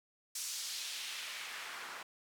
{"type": "noise with band-pass filter sweep", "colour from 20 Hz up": "white", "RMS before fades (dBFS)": -43, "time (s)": [0.35, 2.03], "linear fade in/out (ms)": 5, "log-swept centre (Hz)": [6600, 1100], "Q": 1.2, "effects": []}